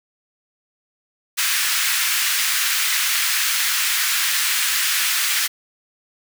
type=high-pass noise; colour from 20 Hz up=pink; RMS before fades=-20 dBFS; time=1.37-5.48 s; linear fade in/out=20 ms; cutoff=1500 Hz; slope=24 dB/octave; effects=none